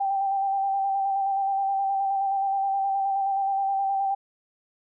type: tone with vibrato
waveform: sine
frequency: 784 Hz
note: G5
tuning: in tune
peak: -22 dBFS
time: 0-4.15 s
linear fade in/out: 10 ms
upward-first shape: square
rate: 9.5 Hz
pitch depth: 19 cents each way
effects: none